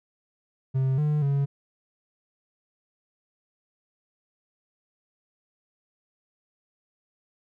triangle tone with pitch steps, 132.4 / 150 / 139.9 Hz, C3 / D3 / C#3, +21 / +37 / +16 cents, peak -19 dBFS, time 0.74-1.46 s, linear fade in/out 20 ms, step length 240 ms, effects none

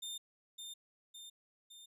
sawtooth tone with echo, 3614 Hz, A7, 46 cents sharp, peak -38 dBFS, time 0.02-0.18 s, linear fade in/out 10 ms, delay 560 ms, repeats 3, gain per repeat -4 dB, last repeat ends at 1.86 s, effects resampled to 32000 Hz

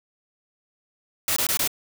white noise bursts, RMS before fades -23 dBFS, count 4, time 1.28-1.676 s, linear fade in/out 2 ms, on 84 ms, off 20 ms, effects none

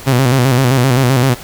sawtooth tone with vibrato, 128.6 Hz, C3, 30 cents flat, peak -5 dBFS, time 0.06-1.35 s, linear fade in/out 20 ms, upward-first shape square, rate 7.7 Hz, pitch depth 83 cents each way, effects pink hiss -32 dBFS RMS until 1.43 s

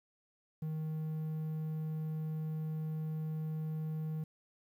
triangle tone, 156.6 Hz, D#3, 11 cents sharp, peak -33 dBFS, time 0.62-4.24 s, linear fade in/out 5 ms, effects 11-bit

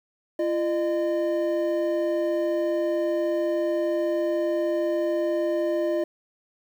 triangle tone pair together, 341.7 / 608.1 Hz, F4 / D#5, -38 / -40 cents, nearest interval minor seventh, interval 998 cents, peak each -23 dBFS, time 0.39-6.04 s, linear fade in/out 5 ms, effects 9-bit

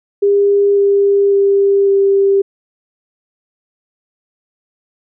sine tone with pitch steps, 402.7 / 399.9 / 397.2 / 394.4 Hz, G4 / G4 / G4 / G4, +47 / +35 / +23 / +11 cents, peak -8 dBFS, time 0.22-2.42 s, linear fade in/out 10 ms, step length 550 ms, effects none

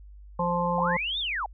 harmonic tone, 174.61 Hz, F3, in tune, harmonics 1 / 3 / 5 / 6, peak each -29 / -29 / -29 / -29 dBFS, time 0.39-0.97 s, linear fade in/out 5 ms
sine linear two-way sweep, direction up then down, 690 to 3729 to 723 Hz, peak -27 dBFS, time 0.78-1.46 s, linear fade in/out 2 ms, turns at 1.19 s
effects added 50 Hz sine -44 dBFS peak until 1.53 s

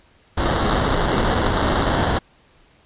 pink noise with sample-and-hold, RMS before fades -19 dBFS, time 0.37-2.19 s, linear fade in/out 10 ms, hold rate 2450 Hz, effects pink hiss -55 dBFS RMS until 2.85 s + resampled to 8000 Hz

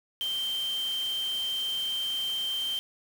sine tone in noise, 3136 Hz, G7, in tune, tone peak -28 dBFS, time 0.21-2.79 s, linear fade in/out 0 ms, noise white, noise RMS -43 dBFS, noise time 0.21-2.79 s, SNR +12 dB, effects none

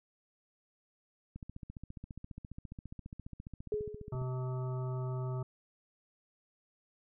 click train, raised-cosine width 5 ms, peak -32 dBFS, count 43, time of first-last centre 1.36-4.217 s, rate 14.7 Hz
sine tone with exponential decay, 422.7 Hz, G#4, 31 cents sharp, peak -29 dBFS, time 3.72-4.28 s, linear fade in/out 2 ms, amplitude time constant 120 ms
harmonic tone, 128.1 Hz, C3, 36 cents flat, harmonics 1 / 3 / 5 / 7 / 9 / 10, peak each -34 / -44 / -48 / -51 / -53 / -54 dBFS, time 4.12-5.43 s, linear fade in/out 5 ms
effects none

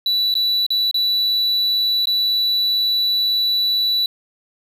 triangle tone with dropouts, 3951 Hz, B7, in tune, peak -14 dBFS, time 0.06-4.06 s, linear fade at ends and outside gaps 2 ms, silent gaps 0.341-0.352 / 0.665-0.704 / 0.912-0.943 / 2.056-2.071 s, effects none

